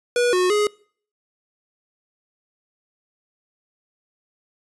square tone with pitch steps, 485.2 / 364.4 / 417.3 Hz, B4 / F#4 / G#4, -31 / -26 / +8 cents, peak -17 dBFS, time 0.16-0.67 s, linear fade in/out 2 ms, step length 170 ms, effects noise-tail reverb RT60 0.5 s tail -24 dB re dry + resampled to 24000 Hz

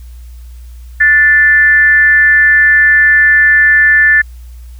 sine tone with frequency modulation, 1760 Hz, A6, in tune, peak -4 dBFS, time 1-4.22 s, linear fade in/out 10 ms, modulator 307 Hz, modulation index 0.4, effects added 60 Hz sine -28 dBFS peak until 4.79 s + white hiss -49 dBFS RMS until 4.79 s

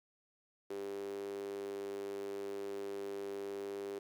sawtooth tone with high-pass filter, 99.6 Hz, G2, 28 cents sharp, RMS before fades -42 dBFS, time 0.7-3.99 s, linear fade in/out 5 ms, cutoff 380 Hz, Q 8.8, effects none

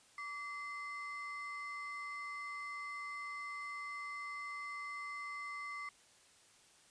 triangle ring-modulated tone, 1606 Hz, G6, 41 cents sharp, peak -37 dBFS, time 0.18-5.89 s, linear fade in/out 2 ms, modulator 452 Hz, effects white hiss -65 dBFS RMS until 6.9 s + resampled to 22050 Hz

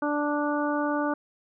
harmonic tone, 293.7 Hz, D4, in tune, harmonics 1 / 2 / 3 / 4 / 5, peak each -27 / -30 / -32 / -33 / -34 dBFS, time 0.02-1.14 s, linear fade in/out 5 ms, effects none

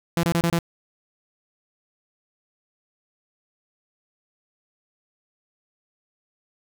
sawtooth tone bursts, 169.2 Hz, E3, 45 cents sharp, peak -15 dBFS, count 5, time 0.17-0.588 s, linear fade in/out 0 ms, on 62 ms, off 27 ms, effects none

